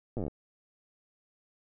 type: slowing click train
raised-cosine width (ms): 2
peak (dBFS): -22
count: 11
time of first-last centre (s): 0.17-0.281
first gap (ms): 8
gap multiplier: 1.07
effects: none